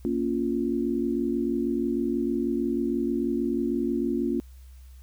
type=chord; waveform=sine; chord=Bb minor; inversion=none; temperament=equal with one note detuned; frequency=233.1 / 279.4 / 349.2 Hz; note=Bb3 / Db4 / F4; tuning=0 / +14 / 0 cents; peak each=-28 dBFS; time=0.05-4.4 s; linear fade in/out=0 ms; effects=added 64 Hz sine -44 dBFS peak until 5.02 s + white hiss -62 dBFS RMS until 5.02 s